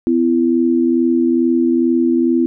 sine tone pair together, 253.4 / 335.7 Hz, B3 / E4, +45 / +32 cents, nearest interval perfect fourth, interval 487 cents, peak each -14 dBFS, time 0.07-2.46 s, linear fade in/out 0 ms, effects none

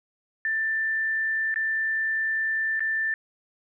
sine tone with dropouts, 1775 Hz, A6, 15 cents sharp, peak -23 dBFS, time 0.45-3.14 s, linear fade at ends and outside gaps 1 ms, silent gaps 1.542-1.559 / 2.795-2.805 s, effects none

